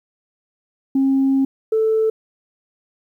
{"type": "tone pair in turn", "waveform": "sine", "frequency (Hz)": [269.6, 440.7], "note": ["C#4", "A4"], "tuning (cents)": [-48, 3], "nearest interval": "major sixth", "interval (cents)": 851, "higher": "second", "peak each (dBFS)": [-12, -13], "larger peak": "first", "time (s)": [[0.95, 1.45], [1.72, 2.1]], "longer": "first", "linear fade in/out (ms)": 5, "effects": ["tanh soft clip ceiling -10 dBFS", "9-bit"]}